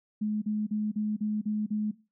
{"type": "tone bursts", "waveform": "sine", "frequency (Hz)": 212.1, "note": "G#3", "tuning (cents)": 37, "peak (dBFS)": -26, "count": 7, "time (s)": [0.21, 1.914], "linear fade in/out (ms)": 10, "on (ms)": 210, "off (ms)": 39, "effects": ["noise-tail reverb RT60 0.3 s tail -19 dB re dry"]}